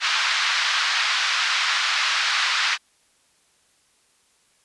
pink band-pass noise, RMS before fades -22 dBFS, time 0-2.78 s, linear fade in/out 50 ms, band 1200 to 5100 Hz, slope 24 dB/octave, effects white hiss -62 dBFS RMS until 4.64 s + resampled to 24000 Hz

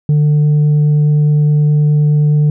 triangle tone with tanh clipping, 149.2 Hz, D3, 28 cents sharp, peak -8 dBFS, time 0.09-2.5 s, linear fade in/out 2 ms, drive 7 dB, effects none

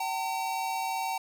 square tone pair together, 765.7 / 908 Hz, G5 / A#5, -41 / -46 cents, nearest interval minor third, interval 295 cents, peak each -33 / -33 dBFS, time 0-1.18 s, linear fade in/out 5 ms, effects none

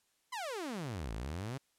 sawtooth exponential two-way sweep, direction down then up, 1058 to 50.8 to 142.4 Hz, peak -34 dBFS, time 0.32-1.58 s, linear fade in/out 10 ms, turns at 1.13 s, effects white hiss -75 dBFS RMS until 1.78 s + low-pass 11000 Hz 12 dB/octave

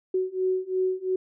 sine beating tone pair, 371.3 / 374.2 Hz, F#4 / F#4, +6 / +20 cents, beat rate 2.9 Hz, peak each -27 / -26 dBFS, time 0.14-1.16 s, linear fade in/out 5 ms, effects none

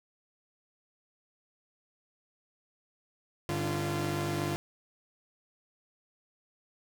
sawtooth tone cluster, 99.7 / 148.2 / 275.7 / 344.4 Hz, G2 / D3 / C#4 / F4, +30 / +16 / -9 / -24 cents, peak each -33 / -30 / -39 / -30 dBFS, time 3.49-4.56 s, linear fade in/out 0 ms, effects none

